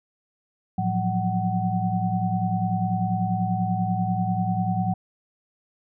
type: tone cluster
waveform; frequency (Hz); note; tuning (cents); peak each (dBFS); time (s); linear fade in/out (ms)
sine; 110.6 / 174.7 / 184.9 / 750; A2 / F3 / F#3 / F#5; +9 / +1 / -1 / +23; -27; 0.78-4.94; 5
effects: none